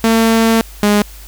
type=tone pair in turn; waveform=sawtooth; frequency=225.8 / 206.9 Hz; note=A3 / G#3; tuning=+45 / -6 cents; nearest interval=major second; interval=151 cents; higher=first; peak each=-5 dBFS; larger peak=neither; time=0.04-0.61 / 0.83-1.02 s; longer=first; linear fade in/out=0 ms; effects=added 50 Hz sine -33 dBFS peak until 1.27 s + white hiss -39 dBFS RMS until 1.27 s